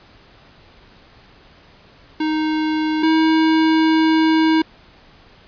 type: tone pair in turn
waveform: square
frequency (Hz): 311.1 / 318.6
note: D#4 / D#4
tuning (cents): 0 / +41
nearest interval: unison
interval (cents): 41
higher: second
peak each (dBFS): -18 / -13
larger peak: second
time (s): 2.2-3.03 / 3.03-4.62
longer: second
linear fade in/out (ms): 5
effects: pink hiss -48 dBFS RMS until 5.47 s + resampled to 11025 Hz